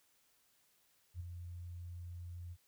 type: tone with ADSR envelope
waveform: sine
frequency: 87.31 Hz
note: F2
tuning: in tune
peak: -38 dBFS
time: 1.14-2.57 s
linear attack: 62 ms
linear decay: 10 ms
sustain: -6 dB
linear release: 51 ms
effects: white hiss -73 dBFS RMS until 2.67 s